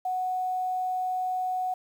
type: tone with quantisation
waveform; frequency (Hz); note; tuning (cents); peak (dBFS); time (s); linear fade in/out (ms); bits
sine; 739; F#5; -2; -26; 0.05-1.74; 5; 9
effects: none